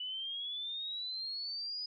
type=exponential sweep; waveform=sine; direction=up; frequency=2960 to 5000 Hz; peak=-37 dBFS; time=0-1.86 s; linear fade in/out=5 ms; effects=none